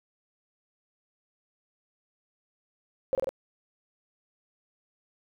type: tone with echo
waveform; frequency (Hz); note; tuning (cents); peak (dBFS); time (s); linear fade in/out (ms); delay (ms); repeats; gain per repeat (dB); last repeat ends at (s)
sine; 532; C5; +29; -21; 3.13-3.15; 0; 47; 3; -2; 3.291
effects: none